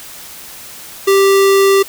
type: tone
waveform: square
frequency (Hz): 392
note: G4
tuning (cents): 0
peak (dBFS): -8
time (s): 1.07-1.83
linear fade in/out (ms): 10
effects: white hiss -33 dBFS RMS until 1.88 s